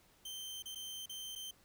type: tone with dropouts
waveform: sawtooth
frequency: 3115 Hz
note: G7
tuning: 12 cents flat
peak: -40 dBFS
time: 0.25-1.51 s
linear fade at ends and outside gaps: 5 ms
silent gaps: 0.624-0.656 / 0.749-0.756 / 1.059-1.094 / 1.353-1.358 s
effects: pink hiss -67 dBFS RMS until 1.64 s